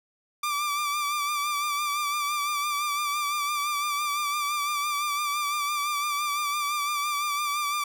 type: tone with vibrato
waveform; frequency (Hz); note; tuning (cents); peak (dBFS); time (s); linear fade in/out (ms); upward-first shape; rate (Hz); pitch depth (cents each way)
sawtooth; 1174.7; D6; 0; -22; 0.43-7.84; 5; sine; 5.9; 40
effects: none